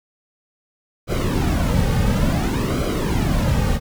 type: noise with flanger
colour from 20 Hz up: brown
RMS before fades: -19 dBFS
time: 1.07-3.8 s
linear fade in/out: 50 ms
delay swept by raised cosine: 1.1 to 3 ms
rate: 0.57 Hz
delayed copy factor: -0.7
effects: none